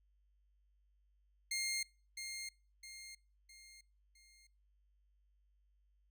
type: tone with echo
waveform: 15% pulse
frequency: 2123 Hz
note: C7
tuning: 25 cents sharp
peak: -30 dBFS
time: 1.51-1.83 s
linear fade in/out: 5 ms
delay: 660 ms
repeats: 4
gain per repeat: -7 dB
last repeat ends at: 4.47 s
effects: noise-tail reverb RT60 0.4 s tail -25 dB re dry + added 50 Hz sine -70 dBFS peak until 6.1 s